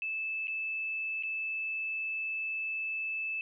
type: tone with dropouts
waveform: sine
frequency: 2624 Hz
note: E7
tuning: 9 cents flat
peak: -32 dBFS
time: 0.02-3.41 s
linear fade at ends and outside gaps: 1 ms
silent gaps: 0.472-0.48 / 1.226-1.234 s
effects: none